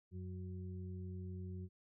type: harmonic tone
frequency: 92 Hz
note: F#2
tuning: 9 cents flat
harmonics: 1 / 2 / 4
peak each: -44 / -49 / -55 dBFS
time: 0.11-1.69 s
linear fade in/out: 50 ms
effects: none